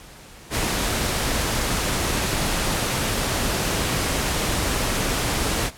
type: noise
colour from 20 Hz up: pink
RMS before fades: -23 dBFS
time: 0.5-5.71 s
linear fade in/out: 50 ms
effects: pink hiss -44 dBFS RMS until 5.77 s + low-pass 12000 Hz 12 dB/octave